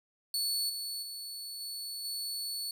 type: tone with level steps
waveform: sawtooth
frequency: 4435 Hz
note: C#8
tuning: in tune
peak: -27 / -33 / -37 / -35 / -32 dBFS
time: 0.34-2.71 s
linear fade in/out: 2 ms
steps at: 0.69 / 1.02 / 1.6 / 2.04 s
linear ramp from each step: 10 ms
effects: none